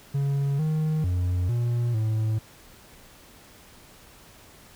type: tone with pitch steps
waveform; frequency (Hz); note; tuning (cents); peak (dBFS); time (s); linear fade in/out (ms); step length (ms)
triangle; 139.7 / 155.8 / 89.6 / 119.5 / 109.5; C#3 / D#3 / F2 / A#2 / A2; +14 / +3 / +45 / +43 / -8; -20; 0.14-2.39; 10; 450
effects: pink hiss -51 dBFS RMS until 4.75 s